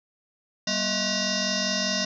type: tone with frequency modulation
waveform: sine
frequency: 2792 Hz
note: F7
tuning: 1 cent flat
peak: -23 dBFS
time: 0.67-2.05 s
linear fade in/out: 5 ms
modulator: 433 Hz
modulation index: 7.1
effects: none